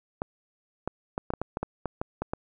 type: clicks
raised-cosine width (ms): 1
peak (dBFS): -15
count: 12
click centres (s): 0.219 / 0.876 / 1.179 / 1.304 / 1.337 / 1.416 / 1.571 / 1.63 / 1.857 / 2.015 / 2.22 / 2.335
effects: none